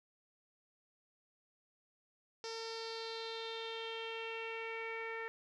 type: tone with low-pass filter sweep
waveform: sawtooth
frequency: 452.6 Hz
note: A4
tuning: 49 cents sharp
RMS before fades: -43 dBFS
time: 2.44-5.28 s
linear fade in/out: 0 ms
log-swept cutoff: 5300 to 2000 Hz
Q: 5
effects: none